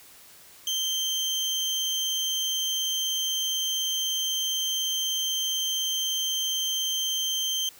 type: tone with amplitude modulation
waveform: 30% pulse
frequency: 3136 Hz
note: G7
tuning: in tune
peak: -21 dBFS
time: 0.67-7.69 s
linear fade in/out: 2 ms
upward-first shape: sine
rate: 177 Hz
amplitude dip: 30%
effects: white hiss -51 dBFS RMS until 7.79 s